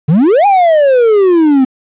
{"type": "exponential two-way sweep", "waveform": "triangle", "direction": "up then down", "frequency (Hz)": [138.59, 830.6, 254.3], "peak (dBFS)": -3, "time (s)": [0.08, 1.65], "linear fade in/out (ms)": 10, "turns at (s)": 0.46, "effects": ["resampled to 8000 Hz", "7-bit"]}